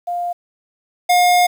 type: tone pair in turn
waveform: sine / square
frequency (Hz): 702 / 713.9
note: F5 / F5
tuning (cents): +9 / +38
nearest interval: unison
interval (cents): 29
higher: second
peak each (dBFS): -19 / -11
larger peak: second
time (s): 0.07-0.33 / 1.09-1.47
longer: second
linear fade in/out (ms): 10
effects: 8-bit